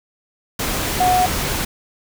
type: tone in noise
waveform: sine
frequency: 731 Hz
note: F#5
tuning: 21 cents flat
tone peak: -13 dBFS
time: 1-1.26 s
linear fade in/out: 5 ms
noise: pink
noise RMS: -22 dBFS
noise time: 0.59-1.65 s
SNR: +6 dB
effects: none